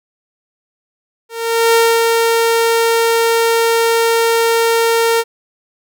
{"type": "tone with ADSR envelope", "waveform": "sawtooth", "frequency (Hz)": 459.2, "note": "A#4", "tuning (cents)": -26, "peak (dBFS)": -4, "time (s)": [1.29, 5.24], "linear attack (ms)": 450, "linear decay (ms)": 260, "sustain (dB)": -3, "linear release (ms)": 45, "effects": []}